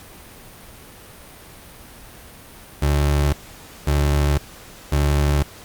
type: tone bursts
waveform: 30% pulse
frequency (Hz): 72.4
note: D2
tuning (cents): -24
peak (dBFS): -13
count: 3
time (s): 2.82-5.43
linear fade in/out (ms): 5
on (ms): 510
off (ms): 540
effects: pink hiss -42 dBFS RMS until 5.64 s + Opus 48 kbps